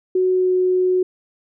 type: tone with pitch glide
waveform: sine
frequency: 370 to 367.4 Hz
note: F#4 to F#4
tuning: 0 to -12 cents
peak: -14 dBFS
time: 0.15-1.03 s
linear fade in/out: 5 ms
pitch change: -12 cents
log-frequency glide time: 0.31-0.53 s
effects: none